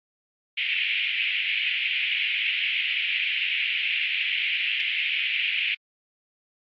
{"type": "band-pass noise", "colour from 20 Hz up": "pink", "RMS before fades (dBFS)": -26, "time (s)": [0.57, 5.75], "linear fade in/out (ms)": 10, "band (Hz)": [2200, 3000], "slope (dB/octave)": 48, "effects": ["AAC 48 kbps"]}